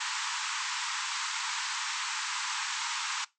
pink band-pass noise, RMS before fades -34 dBFS, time 0-3.25 s, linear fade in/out 10 ms, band 870 to 8000 Hz, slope 96 dB/octave, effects noise-tail reverb RT60 0.2 s tail -20 dB re dry

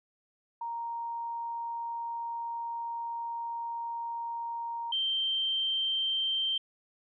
sine tone pair in turn, 932.3 / 3136 Hz, A#5 / G7, 0 / 0 cents, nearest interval octave + major sixth, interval 2100 cents, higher second, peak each -33 / -27 dBFS, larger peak second, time 0.61-4.92 / 4.92-6.58 s, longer first, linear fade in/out 5 ms, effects none

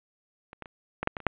clicks, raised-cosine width 0.5 ms, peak -28 / -23 / -28 / -15 / -8 / -19 / -28 / -7 dBFS, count 8, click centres 0.531 / 0.623 / 0.658 / 1.03 / 1.074 / 1.168 / 1.203 / 1.267 s, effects resampled to 8000 Hz + 8-bit

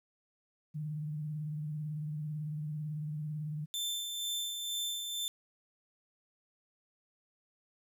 sine tone with vibrato, 151.6 Hz, D#3, 45 cents flat, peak -35 dBFS, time 0.74-3.66 s, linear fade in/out 20 ms, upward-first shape triangle, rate 18 Hz, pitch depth 63 cents each way
sawtooth tone with tremolo, 3548 Hz, A7, 14 cents sharp, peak -30 dBFS, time 3.74-5.28 s, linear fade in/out 0 ms, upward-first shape sine, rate 2.1 Hz, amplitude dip 40%
effects 12-bit

